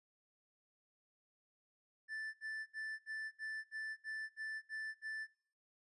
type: tone bursts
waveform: triangle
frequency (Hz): 1760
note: A6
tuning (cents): 0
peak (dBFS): -39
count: 10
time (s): 2.08-5.274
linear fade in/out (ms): 50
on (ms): 260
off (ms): 66
effects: noise-tail reverb RT60 0.6 s tail -23 dB re dry + resampled to 24000 Hz